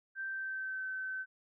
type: tone with pitch glide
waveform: sine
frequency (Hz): 1565 to 1531.9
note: G6 to G6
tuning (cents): -3 to -40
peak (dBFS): -36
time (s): 0.15-1.26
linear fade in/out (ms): 50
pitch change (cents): -37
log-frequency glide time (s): 0.27-0.85
effects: none